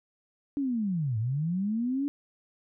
sine linear two-way sweep, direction down then up, 290 to 105.1 to 290 Hz, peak -26 dBFS, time 0.57-2.08 s, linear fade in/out 0 ms, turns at 1.18 s, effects none

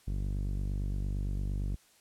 sawtooth tone with low-pass filter, 48.76 Hz, G1, 8 cents flat, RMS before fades -33 dBFS, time 0.07-1.76 s, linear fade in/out 10 ms, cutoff 220 Hz, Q 0.69, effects white hiss -63 dBFS RMS until 2 s + low-pass 11000 Hz 12 dB/octave

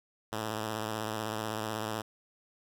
5% pulse tone with vibrato, 109 Hz, A2, 16 cents flat, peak -22 dBFS, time 0.32-2.02 s, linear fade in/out 10 ms, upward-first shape square, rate 16 Hz, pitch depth 39 cents each way, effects none

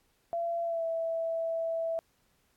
sine tone with pitch glide, 679 to 658.5 Hz, F5 to E5, -49 to -2 cents, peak -29 dBFS, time 0.33-1.99 s, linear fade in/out 0 ms, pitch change -53 cents, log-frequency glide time 0.63-0.84 s, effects pink hiss -71 dBFS RMS until 2.56 s + AAC 64 kbps

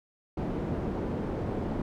white low-pass noise, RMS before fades -32 dBFS, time 0.37-1.82 s, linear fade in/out 5 ms, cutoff 370 Hz, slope 12 dB/octave, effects none

